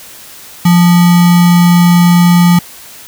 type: tone with sample-and-hold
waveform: sine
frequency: 174.61 Hz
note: F3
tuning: in tune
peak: -3 dBFS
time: 0.65-2.59 s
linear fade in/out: 5 ms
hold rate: 1050 Hz
effects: white hiss -33 dBFS RMS until 3.07 s